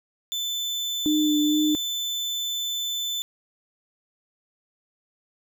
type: tone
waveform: 35% pulse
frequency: 3520 Hz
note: A7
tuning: in tune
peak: -24 dBFS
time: 0.32-3.22 s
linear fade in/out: 0 ms
type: tone with vibrato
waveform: sine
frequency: 302.1 Hz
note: D4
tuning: 49 cents sharp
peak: -19 dBFS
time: 1.06-1.75 s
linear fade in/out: 0 ms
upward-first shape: sine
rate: 2.2 Hz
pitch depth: 18 cents each way
effects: none